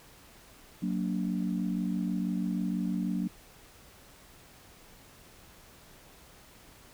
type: chord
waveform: sine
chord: Gb augmented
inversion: none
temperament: just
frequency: 185 / 231.2 / 289.1 Hz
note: Gb3 / Bb3 / D4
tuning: 0 / -14 / -27 cents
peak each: -30 / -33 / -35 dBFS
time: 0.82-3.28 s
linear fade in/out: 10 ms
effects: tanh soft clip ceiling -19 dBFS + pink hiss -55 dBFS RMS until 6.93 s